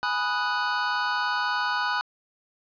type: chord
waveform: square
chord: G# minor seventh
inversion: none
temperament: equal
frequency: 830.6 / 987.8 / 1244.5 / 1480 Hz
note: G#5 / B5 / D#6 / F#6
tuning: 0 / 0 / 0 / 0 cents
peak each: -33 / -30 / -32 / -28 dBFS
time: 0.03-2.01 s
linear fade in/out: 0 ms
effects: resampled to 11025 Hz + 10-bit